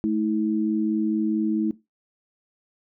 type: tone pair together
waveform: sine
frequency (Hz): 216.8 / 321.3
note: A3 / E4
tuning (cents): -25 / -44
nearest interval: perfect fifth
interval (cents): 681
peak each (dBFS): -23 / -23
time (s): 0.04-1.71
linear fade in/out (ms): 0
effects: noise-tail reverb RT60 0.2 s tail -17 dB re dry